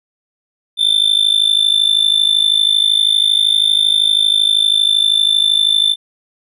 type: tone with amplitude modulation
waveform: triangle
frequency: 3547 Hz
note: A7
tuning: 13 cents sharp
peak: -5 dBFS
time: 0.77-5.96 s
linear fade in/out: 50 ms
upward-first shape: sine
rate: 52.7 Hz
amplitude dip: 85%
effects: resampled to 32000 Hz